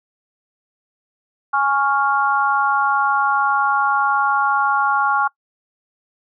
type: chord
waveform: sine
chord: Db major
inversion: second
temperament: equal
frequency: 830.6 / 1108.7 / 1396.9 Hz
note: Ab5 / Db6 / F6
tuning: 0 / 0 / 0 cents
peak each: -19 dBFS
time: 1.53-5.28 s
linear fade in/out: 10 ms
effects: noise-tail reverb RT60 0.1 s tail -23 dB re dry